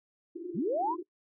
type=band-pass noise; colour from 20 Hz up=pink; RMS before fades=-40 dBFS; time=0.35-1.03 s; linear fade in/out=10 ms; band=320 to 370 Hz; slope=96 dB/octave
type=linear sweep; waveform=sine; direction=up; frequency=121.4 to 1060 Hz; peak=-27 dBFS; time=0.54-0.96 s; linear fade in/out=50 ms
effects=noise-tail reverb RT60 0.1 s tail -23 dB re dry